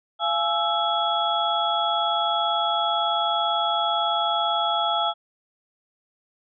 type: tone cluster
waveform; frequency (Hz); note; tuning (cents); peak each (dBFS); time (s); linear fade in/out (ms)
sine; 685 / 843 / 1322 / 3350; F5 / G#5 / E6 / G#7; -34 / +26 / +5 / +14; -26; 0.19-5.14; 50
effects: none